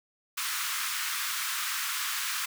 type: high-pass noise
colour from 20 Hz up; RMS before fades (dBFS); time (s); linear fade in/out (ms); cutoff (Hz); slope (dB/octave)
pink; -32; 0.37-2.46; 10; 1100; 48
effects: none